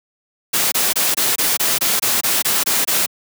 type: noise bursts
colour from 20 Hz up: white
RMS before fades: -17 dBFS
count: 12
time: 0.53-3.063 s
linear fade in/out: 10 ms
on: 190 ms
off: 23 ms
effects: high-pass 150 Hz 12 dB/octave